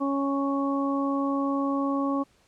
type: harmonic tone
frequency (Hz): 277.2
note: C#4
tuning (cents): 0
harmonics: 1 / 2 / 3 / 4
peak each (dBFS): -25 / -32 / -37 / -31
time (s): 0-2.24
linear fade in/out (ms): 20
effects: pink hiss -63 dBFS RMS until 2.47 s + low-pass 9000 Hz 12 dB/octave